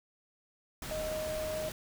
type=tone in noise; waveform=sine; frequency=622.3 Hz; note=D#5; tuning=in tune; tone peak=-34 dBFS; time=0.91-1.69 s; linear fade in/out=2 ms; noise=pink; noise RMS=-41 dBFS; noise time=0.82-1.72 s; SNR=+4 dB; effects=none